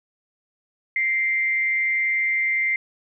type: tone with frequency modulation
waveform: sine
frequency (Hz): 2093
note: C7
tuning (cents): 0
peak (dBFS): -19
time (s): 0.96-2.76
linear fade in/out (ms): 2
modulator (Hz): 202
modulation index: 0.29
effects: none